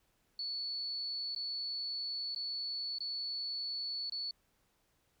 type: tone with dropouts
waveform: sine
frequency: 4435 Hz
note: C#8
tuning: in tune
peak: -36 dBFS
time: 0.39-4.31 s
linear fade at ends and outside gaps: 2 ms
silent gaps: 1.349-1.361 / 2.348-2.36 / 2.985-3.005 / 4.098-4.121 s
effects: pink hiss -75 dBFS RMS until 5.2 s